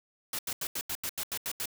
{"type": "noise bursts", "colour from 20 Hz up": "white", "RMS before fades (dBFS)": -34, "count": 10, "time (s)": [0.33, 1.657], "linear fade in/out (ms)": 2, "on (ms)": 58, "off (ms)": 83, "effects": []}